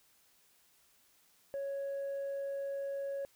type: tone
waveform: sine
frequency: 554.4 Hz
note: C#5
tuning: in tune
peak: -33 dBFS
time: 1.54-3.25 s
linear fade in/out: 0 ms
effects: tanh soft clip ceiling -34 dBFS + white hiss -68 dBFS RMS until 3.35 s